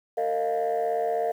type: chord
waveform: sine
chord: Bb suspended fourth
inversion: none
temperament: equal with one note detuned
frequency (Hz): 456.8 / 622.3 / 698.5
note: Bb4 / Eb5 / F5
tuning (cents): -35 / 0 / 0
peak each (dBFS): -26 / -28 / -25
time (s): 0.17-1.32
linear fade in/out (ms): 10
effects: tanh soft clip ceiling -19 dBFS + 9-bit